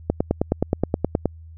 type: click train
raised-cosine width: 2 ms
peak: -5 dBFS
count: 12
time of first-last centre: 0.1-1.257 s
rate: 9.51 Hz
effects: added 81 Hz sine -39 dBFS peak until 1.57 s